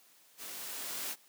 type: noise with level ramp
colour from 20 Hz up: white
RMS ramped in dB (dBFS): -45 to -37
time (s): 0.37-1.16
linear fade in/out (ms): 50
effects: white hiss -63 dBFS RMS until 1.28 s + high-pass 200 Hz 12 dB/octave